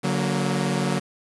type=chord; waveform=sawtooth; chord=D augmented; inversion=none; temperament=equal with one note detuned; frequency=143.64 / 185 / 233.1 Hz; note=D3 / F#3 / A#3; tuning=-38 / 0 / 0 cents; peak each=-22 / -21 / -24 dBFS; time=0.03-1 s; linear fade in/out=20 ms; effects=resampled to 24000 Hz + 7-bit